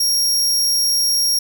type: tone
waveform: sawtooth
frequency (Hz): 5588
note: F8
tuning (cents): 0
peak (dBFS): -12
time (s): 0-1.39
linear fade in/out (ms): 5
effects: none